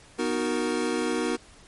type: chord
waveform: square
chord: B major seventh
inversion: none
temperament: equal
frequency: 246.9 / 311.1 / 370 / 466.2 Hz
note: B3 / D#4 / F#4 / A#4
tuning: 0 / 0 / 0 / 0 cents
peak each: -31 dBFS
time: 0.18-1.37 s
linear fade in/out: 20 ms
effects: pink hiss -52 dBFS RMS until 1.67 s + MP3 48 kbps